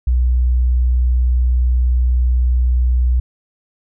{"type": "tone", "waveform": "sine", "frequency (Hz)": 61.74, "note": "B1", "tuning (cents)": 0, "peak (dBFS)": -11, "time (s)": [0.07, 3.2], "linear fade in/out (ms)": 5, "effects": []}